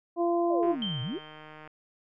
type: harmonic tone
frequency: 343.2 Hz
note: F4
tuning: 30 cents flat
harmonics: 1 / 2 / 3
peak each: -25 / -28 / -36 dBFS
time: 0.16-0.76 s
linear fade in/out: 50 ms
type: exponential two-way sweep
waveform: sine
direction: down then up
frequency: 677 to 116.54 to 448.1 Hz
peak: -31 dBFS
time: 0.49-1.19 s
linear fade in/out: 20 ms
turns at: 1.02 s
type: click train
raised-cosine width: 0.5 ms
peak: -32 dBFS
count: 162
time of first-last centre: 0.63-1.675 s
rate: 154 Hz
type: tone with exponential decay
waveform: sine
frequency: 3136 Hz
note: G7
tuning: in tune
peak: -29 dBFS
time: 0.82-1.65 s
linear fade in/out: 2 ms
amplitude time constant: 180 ms
effects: none